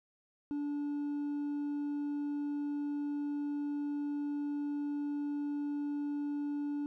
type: tone with hard clipping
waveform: sine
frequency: 290 Hz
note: D4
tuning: 22 cents flat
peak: -34 dBFS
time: 0.51-6.86 s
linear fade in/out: 0 ms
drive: 2 dB
effects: none